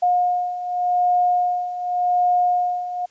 sine beating tone pair, 716 / 716.87 Hz, F5 / F5, +43 / +45 cents, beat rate 0.87 Hz, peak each -23 / -18 dBFS, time 0.02-3.06 s, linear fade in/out 10 ms, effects white hiss -58 dBFS RMS until 3.1 s + resampled to 16000 Hz

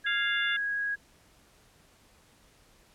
sine tone, 1652 Hz, G#6, 10 cents flat, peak -28 dBFS, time 0.04-0.96 s, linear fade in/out 20 ms
harmonic tone, 698.5 Hz, F5, in tune, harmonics 2 / 3 / 4 / 5, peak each -35 / -34 / -35 / -34 dBFS, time 0.06-0.57 s, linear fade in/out 10 ms
effects pink hiss -61 dBFS RMS until 2.94 s + low-pass 12000 Hz 12 dB/octave

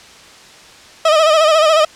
30% pulse tone with vibrato, 628 Hz, D#5, 16 cents sharp, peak -6 dBFS, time 1.05-1.85 s, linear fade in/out 5 ms, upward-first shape sine, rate 14 Hz, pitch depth 71 cents each way, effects white hiss -40 dBFS RMS until 1.95 s + low-pass 6000 Hz 12 dB/octave

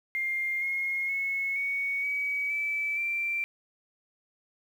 sine tone with pitch steps, 2113 / 2151 / 2190 / 2230 / 2270 / 2311 / 2353 Hz, C7 / C7 / C#7 / C#7 / C#7 / D7 / D7, +16 / +47 / -22 / +10 / +41 / -28 / +3 cents, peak -27 dBFS, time 0.15-3.44 s, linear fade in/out 0 ms, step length 470 ms, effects 9-bit

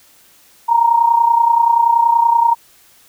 sine tone with amplitude modulation, 932.3 Hz, A#5, in tune, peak -6 dBFS, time 0.68-2.55 s, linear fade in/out 20 ms, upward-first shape sine, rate 30.5 Hz, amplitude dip 70%, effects white hiss -49 dBFS RMS until 3.08 s

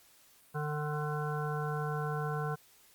harmonic tone, 150 Hz, D3, 37 cents sharp, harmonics 1 / 3 / 5 / 7 / 9 / 10, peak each -34 / -39 / -41 / -42 / -44 / -44 dBFS, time 0.54-2.56 s, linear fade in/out 20 ms, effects white hiss -62 dBFS RMS until 2.94 s + Opus 48 kbps

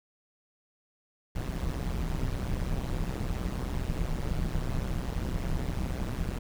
brown noise with amplitude modulation, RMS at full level -27 dBFS, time 1.35-6.39 s, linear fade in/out 10 ms, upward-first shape sine, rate 128 Hz, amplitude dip 90%, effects none

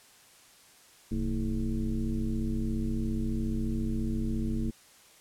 sine tone with frequency modulation, 128.3 Hz, C3, 34 cents flat, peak -27 dBFS, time 1.11-4.71 s, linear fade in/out 10 ms, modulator 97 Hz, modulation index 1.8, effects white hiss -57 dBFS RMS until 5.2 s + low-pass 11000 Hz 12 dB/octave

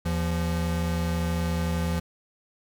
square tone pair together, 80.6 / 170.79 Hz, E2 / F3, -38 / -38 cents, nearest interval octave + minor second, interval 1300 cents, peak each -28 dBFS, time 0.05-2 s, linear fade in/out 10 ms, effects none

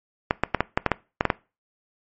clicks, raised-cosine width 0.5 ms, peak -3 dBFS, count 10, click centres 0.309 / 0.436 / 0.547 / 0.606 / 0.775 / 0.863 / 0.917 / 1.209 / 1.253 / 1.302 s, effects noise-tail reverb RT60 0.3 s tail -21 dB re dry + MP3 32 kbps

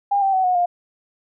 sine tone with pitch steps, 805 / 778.9 / 753.7 / 729.3 / 705.7 Hz, G5 / G5 / F#5 / F#5 / F5, +46 / -11 / +32 / -25 / +18 cents, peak -15 dBFS, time 0.11-0.66 s, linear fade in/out 10 ms, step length 110 ms, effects none

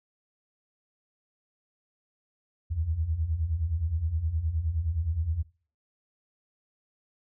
sine beating tone pair, 74.2 / 83.8 Hz, D2 / E2, +18 / +29 cents, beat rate 9.6 Hz, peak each -32 / -27 dBFS, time 2.7-5.43 s, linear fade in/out 20 ms, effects noise-tail reverb RT60 0.4 s tail -21 dB re dry

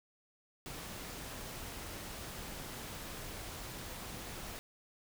pink noise, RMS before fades -45 dBFS, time 0.66-4.59 s, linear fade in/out 0 ms, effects none

